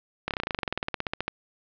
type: slowing click train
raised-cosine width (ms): 0.3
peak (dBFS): -11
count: 22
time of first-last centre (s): 0.28-1.28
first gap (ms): 28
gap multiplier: 1.05
effects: low-pass 4000 Hz 12 dB/octave